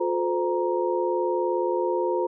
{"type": "tone cluster", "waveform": "sine", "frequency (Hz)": [357.2, 436.2, 514, 937], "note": ["F4", "A4", "C5", "A#5"], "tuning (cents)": [39, -15, -31, 9], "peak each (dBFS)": [-25, -31, -27, -29], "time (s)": [0, 2.27], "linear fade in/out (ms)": 10, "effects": []}